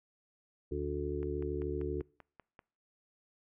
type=harmonic tone; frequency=73 Hz; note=D2; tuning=10 cents flat; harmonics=1 / 2 / 4 / 5 / 6; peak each=-39 / -43 / -41 / -37 / -40 dBFS; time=0.71-2.02 s; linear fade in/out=10 ms
type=click train; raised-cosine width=0.5 ms; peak=-36 dBFS; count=8; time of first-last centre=1.23-2.592 s; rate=5.14 Hz
effects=noise-tail reverb RT60 0.5 s tail -25 dB re dry